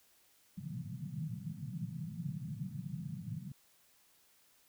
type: band-pass noise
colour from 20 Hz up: pink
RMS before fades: -42 dBFS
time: 0.57-3.52 s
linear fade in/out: 5 ms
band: 120 to 190 Hz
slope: 48 dB/octave
effects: white hiss -68 dBFS RMS until 4.68 s